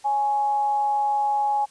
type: tone with amplitude modulation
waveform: sine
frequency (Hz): 833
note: G#5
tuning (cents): +5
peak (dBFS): -18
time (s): 0.04-1.66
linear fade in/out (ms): 20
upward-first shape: sine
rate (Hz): 275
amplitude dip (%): 30
effects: white hiss -53 dBFS RMS until 1.7 s + resampled to 22050 Hz